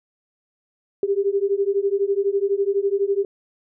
sine beating tone pair, 392 / 404 Hz, G4 / G#4, 0 / -48 cents, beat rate 12 Hz, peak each -21 dBFS, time 1.03-3.25 s, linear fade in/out 2 ms, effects none

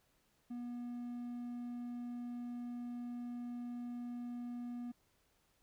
triangle tone, 241.8 Hz, B3, 36 cents flat, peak -39 dBFS, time 0.5-4.92 s, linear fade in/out 10 ms, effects pink hiss -75 dBFS RMS until 5.62 s

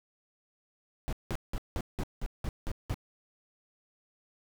brown noise bursts, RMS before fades -32 dBFS, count 9, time 1.08-2.943 s, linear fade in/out 0 ms, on 47 ms, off 180 ms, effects none

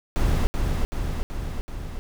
brown noise with echo, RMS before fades -20 dBFS, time 0.16-0.47 s, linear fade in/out 0 ms, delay 380 ms, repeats 4, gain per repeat -3 dB, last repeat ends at 1.99 s, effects none

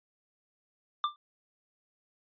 square tone with exponential decay, 1186 Hz, D6, 17 cents sharp, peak -23 dBFS, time 1.04-1.16 s, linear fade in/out 1 ms, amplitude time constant 26 ms, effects resampled to 11025 Hz

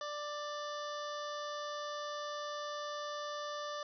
harmonic tone, 590 Hz, D5, 8 cents sharp, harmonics 1 / 2 / 3 / 5 / 6 / 7 / 8 / 9 / 10, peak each -42 / -42 / -49 / -55 / -50 / -59 / -54 / -58 / -56 dBFS, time 0.01-3.83 s, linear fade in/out 2 ms, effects none

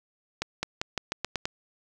accelerating click train, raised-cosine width 0.2 ms, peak -11 dBFS, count 8, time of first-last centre 0.42-1.455 s, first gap 210 ms, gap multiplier 0.88, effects none

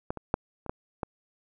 clicks, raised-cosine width 1 ms, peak -16 / -23 / -9 / -27 / -16 / -16 dBFS, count 6, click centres 0.105 / 0.173 / 0.341 / 0.663 / 0.695 / 1.032 s, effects none

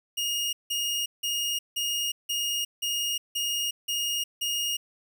sawtooth tone bursts, 2855 Hz, F7, 37 cents sharp, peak -23 dBFS, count 9, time 0.17-4.77 s, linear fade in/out 10 ms, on 360 ms, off 170 ms, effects none

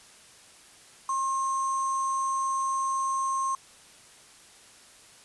sine tone with sample-and-hold, 1072 Hz, C6, 42 cents sharp, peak -25 dBFS, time 1.09-3.55 s, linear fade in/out 2 ms, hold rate 7350 Hz, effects white hiss -53 dBFS RMS until 5.24 s + resampled to 24000 Hz

